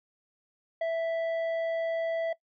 triangle tone with tanh clipping, 659.3 Hz, E5, in tune, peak -28 dBFS, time 0.81-2.33 s, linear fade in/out 5 ms, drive 11 dB, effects noise-tail reverb RT60 0.1 s tail -20 dB re dry

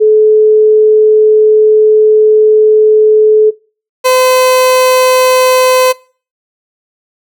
sine / 30% pulse tone pair in turn, 430.3 / 511.7 Hz, A4 / C5, -39 / -39 cents, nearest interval minor third, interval 300 cents, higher second, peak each -3 dBFS, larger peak neither, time 0-3.51 / 4.04-5.93 s, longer first, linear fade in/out 20 ms, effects noise-tail reverb RT60 0.4 s tail -23 dB re dry

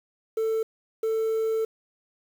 sine tone pair in turn, 444.1 / 444.1 Hz, A4 / A4, +16 / +16 cents, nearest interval unison, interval 0 cents, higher neither, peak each -20 dBFS, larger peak neither, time 0.37-0.63 / 1.03-1.65 s, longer second, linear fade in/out 5 ms, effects tanh soft clip ceiling -22 dBFS + 8-bit

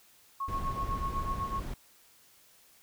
sine tone with tremolo, 1095 Hz, C#6, 22 cents flat, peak -30 dBFS, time 0.4-1.6 s, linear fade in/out 5 ms, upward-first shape sine, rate 8 Hz, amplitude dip 75%
brown noise, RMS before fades -36 dBFS, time 0.48-1.74 s, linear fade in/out 5 ms
effects white hiss -61 dBFS RMS until 2.82 s

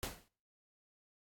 pink noise with exponential decay, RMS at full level -36 dBFS, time 0.03-0.28 s, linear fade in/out 0 ms, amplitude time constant 54 ms, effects noise-tail reverb RT60 0.5 s tail -25 dB re dry + AAC 64 kbps

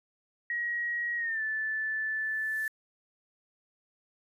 sine tone with pitch glide, 1899 to 1751.5 Hz, A#6 to A6, +32 to -8 cents, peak -29 dBFS, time 0.5-2.68 s, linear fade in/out 2 ms, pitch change -140 cents, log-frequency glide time 1.17-1.42 s
violet noise with exponential growth, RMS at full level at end -44 dBFS, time 1.99-2.68 s, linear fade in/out 1 ms, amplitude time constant 150 ms
effects resampled to 32000 Hz

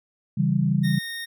sine chord, C# diminished, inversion none, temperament equal, 138.59 / 164.81 / 196 Hz, C#3 / E3 / G3, 0 / 0 / 0 cents, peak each -23 dBFS, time 0.37-0.99 s, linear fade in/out 10 ms
25% pulse tone, 1849 Hz, A#6, 15 cents flat, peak -27 dBFS, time 0.83-1.26 s, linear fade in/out 20 ms
effects none

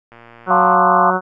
click train, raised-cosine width 0.5 ms, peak -26 dBFS, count 74, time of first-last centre 0.12-0.744 s, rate 117 Hz
harmonic tone, 185 Hz, F#3, in tune, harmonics 1 / 2 / 3 / 4 / 5 / 6 / 7 / 8, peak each -23 / -23 / -23 / -23 / -23 / -23 / -23 / -23 dBFS, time 0.46-1.21 s, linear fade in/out 50 ms
sine chord, D minor seventh, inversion first, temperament equal with one note detuned, 698.5 / 880 / 1046.5 / 1199.3 Hz, F5 / A5 / C6 / D6, 0 / 0 / 0 / +36 cents, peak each -16 / -19 / -16 / -17 dBFS, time 0.5-1.11 s, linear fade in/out 10 ms
effects none

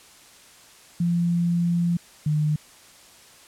sine tone pair in turn, 172.1 / 151.65 Hz, F3 / D#3, -25 / -44 cents, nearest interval major second, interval 219 cents, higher first, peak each -19 dBFS, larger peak neither, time 1-1.97 / 2.26-2.56 s, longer first, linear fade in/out 5 ms, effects white hiss -50 dBFS RMS until 3.47 s + low-pass 10000 Hz 12 dB/octave

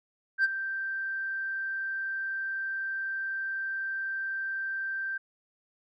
sine tone with ADSR envelope, 1568 Hz, G6, in tune, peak -17 dBFS, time 0.38-5.18 s, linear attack 61 ms, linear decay 27 ms, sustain -13 dB, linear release 10 ms, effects tanh soft clip ceiling -19 dBFS

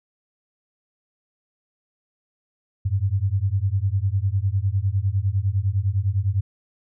sine beating tone pair, 93.2 / 103.1 Hz, F#2 / G#2, +13 / -12 cents, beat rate 9.9 Hz, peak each -22 dBFS, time 2.85-6.41 s, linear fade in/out 10 ms, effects none

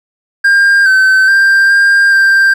triangle tone with pitch steps, 1603 / 1535 / 1584 / 1600 / 1581 Hz, G6 / G6 / G6 / G6 / G6, +38 / -37 / +18 / +35 / +14 cents, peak -3 dBFS, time 0.44-2.54 s, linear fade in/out 10 ms, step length 420 ms, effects none

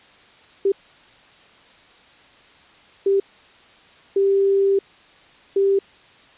sine tone bursts at uneven times, 393.2 Hz, G4, 5 cents sharp, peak -14 dBFS, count 4, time 0.65-0.72 / 3.06-3.2 / 4.16-4.79 / 5.56-5.79 s, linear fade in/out 5 ms, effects white hiss -50 dBFS RMS until 6.37 s + resampled to 8000 Hz

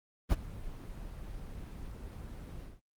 brown noise with ADSR envelope, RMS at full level -23 dBFS, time 0.29-2.81 s, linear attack 33 ms, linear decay 27 ms, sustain -20 dB, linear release 200 ms, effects Opus 24 kbps

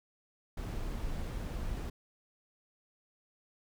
brown noise, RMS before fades -37 dBFS, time 0.57-1.9 s, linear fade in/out 5 ms, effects none

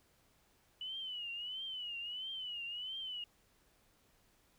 sine tone with vibrato, 2960 Hz, F#7, in tune, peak -40 dBFS, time 0.81-3.24 s, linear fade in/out 2 ms, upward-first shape triangle, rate 1.5 Hz, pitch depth 130 cents each way, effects pink hiss -71 dBFS RMS until 4.58 s

